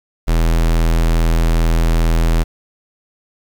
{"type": "tone", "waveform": "square", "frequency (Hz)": 41.2, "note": "E1", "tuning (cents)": 0, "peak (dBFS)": -12, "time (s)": [0.27, 2.44], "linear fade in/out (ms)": 20, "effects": ["7-bit"]}